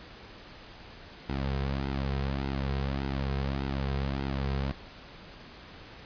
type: tone with flanger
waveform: sawtooth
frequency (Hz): 68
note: C#2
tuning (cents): -33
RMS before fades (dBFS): -31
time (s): 1.29-4.72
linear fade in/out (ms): 0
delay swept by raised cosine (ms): 1.7 to 3.5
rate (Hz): 1.7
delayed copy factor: -0.65
effects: pink hiss -48 dBFS RMS until 6.05 s + resampled to 11025 Hz